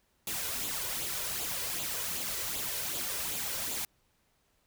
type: noise with flanger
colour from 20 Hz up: white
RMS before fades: -35 dBFS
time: 0.27-3.85 s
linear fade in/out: 2 ms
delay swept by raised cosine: 0.27 to 2.07 ms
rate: 2.6 Hz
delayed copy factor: +0.55
effects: pink hiss -72 dBFS RMS until 4.66 s